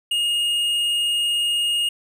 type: tone with tanh clipping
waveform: triangle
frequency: 2853 Hz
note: F7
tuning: 36 cents sharp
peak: -20 dBFS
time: 0.11-1.89 s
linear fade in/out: 5 ms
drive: 12 dB
effects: none